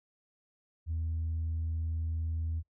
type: tone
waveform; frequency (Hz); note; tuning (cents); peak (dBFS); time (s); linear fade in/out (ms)
sine; 81.1; E2; -28; -29; 0.86-2.63; 50
effects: noise-tail reverb RT60 0.1 s tail -23 dB re dry + tanh soft clip ceiling -28 dBFS